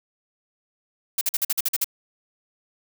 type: noise bursts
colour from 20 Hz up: blue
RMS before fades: -22 dBFS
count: 9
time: 1.18-1.844 s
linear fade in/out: 5 ms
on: 32 ms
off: 47 ms
effects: none